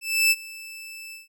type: tone with ADSR envelope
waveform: sawtooth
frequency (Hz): 2637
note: E7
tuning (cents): 0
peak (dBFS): -12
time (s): 0.01-1.28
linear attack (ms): 300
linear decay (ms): 39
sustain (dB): -22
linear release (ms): 150
effects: none